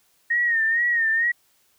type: tone with vibrato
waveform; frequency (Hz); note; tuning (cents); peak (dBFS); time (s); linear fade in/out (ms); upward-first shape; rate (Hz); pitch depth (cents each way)
sine; 1853; A#6; -11; -18; 0.3-1.32; 10; sine; 2.2; 70
effects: white hiss -63 dBFS RMS until 1.78 s